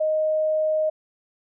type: tone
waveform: sine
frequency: 622.3 Hz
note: D#5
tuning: in tune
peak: -19 dBFS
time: 0-0.9 s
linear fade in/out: 10 ms
effects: none